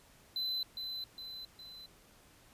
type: tone with echo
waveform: triangle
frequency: 4033 Hz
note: B7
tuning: 36 cents sharp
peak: -32 dBFS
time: 0.36-0.63 s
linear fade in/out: 2 ms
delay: 410 ms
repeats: 3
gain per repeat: -5 dB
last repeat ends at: 1.86 s
effects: pink hiss -62 dBFS RMS until 2.53 s + resampled to 32000 Hz